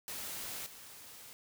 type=noise with level steps; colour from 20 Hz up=white; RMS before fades=-42 / -52 dBFS; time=0.08-1.33 s; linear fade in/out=0 ms; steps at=0.66 s; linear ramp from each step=5 ms; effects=none